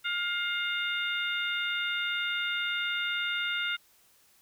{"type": "harmonic tone with a mistuned harmonic", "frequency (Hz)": 706, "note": "F5", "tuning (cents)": 19, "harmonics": [2, 3, 4, 5], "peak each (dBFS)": [-32, -34, -35, -36], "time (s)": [0.04, 3.77], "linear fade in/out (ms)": 20, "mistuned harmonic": 5, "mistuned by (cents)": 44, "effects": ["white hiss -63 dBFS RMS until 4.41 s"]}